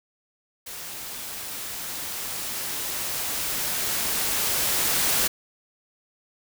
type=noise with level ramp; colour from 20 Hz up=white; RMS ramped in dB=-37 to -22 dBFS; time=0.66-5.28 s; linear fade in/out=10 ms; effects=none